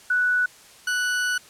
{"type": "tone pair in turn", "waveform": ["sine", "40% pulse"], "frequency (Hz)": [1480, 1480], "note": ["F#6", "F#6"], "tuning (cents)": [0, 0], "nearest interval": "unison", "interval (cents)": 0, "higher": "neither", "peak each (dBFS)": [-18, -21], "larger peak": "first", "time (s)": [[0.1, 0.46], [0.87, 1.38]], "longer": "second", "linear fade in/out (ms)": 5, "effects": ["white hiss -49 dBFS RMS until 1.49 s", "low-pass 10000 Hz 12 dB/octave"]}